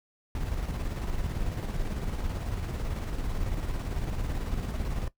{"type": "noise with tremolo", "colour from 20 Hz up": "brown", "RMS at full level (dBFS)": -30, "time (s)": [0.35, 5.08], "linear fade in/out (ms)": 2, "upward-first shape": "square", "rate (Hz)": 18, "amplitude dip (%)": 35, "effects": ["noise-tail reverb RT60 0.1 s tail -17 dB re dry"]}